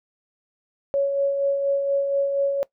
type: tone with tremolo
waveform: sine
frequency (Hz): 557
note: C#5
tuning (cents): +8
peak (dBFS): -17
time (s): 0.94-2.63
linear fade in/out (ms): 0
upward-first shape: sine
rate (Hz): 4.2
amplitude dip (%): 40
effects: noise-tail reverb RT60 0.1 s tail -20 dB re dry